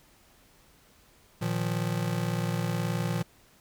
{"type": "chord", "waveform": "square", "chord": "Bb suspended fourth", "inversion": "none", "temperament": "just", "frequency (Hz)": [116.54, 155.39, 174.81], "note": ["Bb2", "Eb3", "F3"], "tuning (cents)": [0, -2, 2], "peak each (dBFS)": [-32, -34, -32], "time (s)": [1.41, 3.23], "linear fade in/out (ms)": 10, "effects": ["pink hiss -60 dBFS RMS until 3.6 s"]}